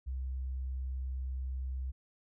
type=tone; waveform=sine; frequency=64.9 Hz; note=C2; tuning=13 cents flat; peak=-34 dBFS; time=0.06-1.92 s; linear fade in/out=20 ms; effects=none